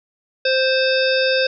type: harmonic tone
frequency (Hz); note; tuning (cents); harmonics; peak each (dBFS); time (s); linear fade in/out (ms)
523.3; C5; 0; 1 / 3 / 5 / 7 / 9 / 10; -17 / -22 / -24 / -25 / -27 / -27; 0.45-1.47; 5
effects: none